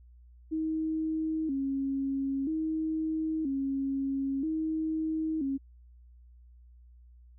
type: tone with vibrato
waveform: sine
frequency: 293.7 Hz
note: D4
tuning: in tune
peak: -28 dBFS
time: 0.51-5.58 s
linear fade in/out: 20 ms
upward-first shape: square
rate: 0.51 Hz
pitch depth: 130 cents each way
effects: added 60 Hz sine -52 dBFS peak until 7.38 s